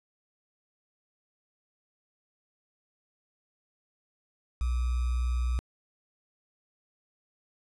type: tone with sample-and-hold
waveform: sine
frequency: 61.5 Hz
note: B1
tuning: 7 cents flat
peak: -25 dBFS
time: 4.61-5.59 s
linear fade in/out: 0 ms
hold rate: 1225 Hz
effects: resampled to 24000 Hz